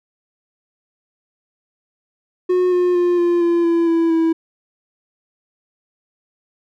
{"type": "tone with pitch steps", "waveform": "triangle", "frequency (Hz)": [363.2, 357.8, 352.5, 347.2, 342, 336.9, 331.9, 327], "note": ["F#4", "F4", "F4", "F4", "F4", "E4", "E4", "E4"], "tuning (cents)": [-32, 42, 16, -10, -36, 38, 12, -14], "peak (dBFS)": -11, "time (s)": [2.49, 4.33], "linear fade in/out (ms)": 10, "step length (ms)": 230, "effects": []}